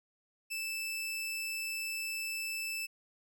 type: tone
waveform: sawtooth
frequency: 2637 Hz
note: E7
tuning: in tune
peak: -32 dBFS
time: 0.5-2.87 s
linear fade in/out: 20 ms
effects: none